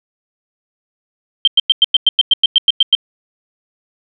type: tone bursts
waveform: sine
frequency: 3145 Hz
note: G7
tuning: 5 cents sharp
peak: -5 dBFS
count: 13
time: 1.45-2.951 s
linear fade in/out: 2 ms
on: 25 ms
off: 98 ms
effects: none